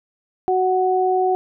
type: tone pair together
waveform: sine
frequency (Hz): 371.9 / 741.8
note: F#4 / F#5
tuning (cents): +9 / +4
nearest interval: octave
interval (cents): 1195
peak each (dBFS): -18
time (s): 0.48-1.35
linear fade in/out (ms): 0
effects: none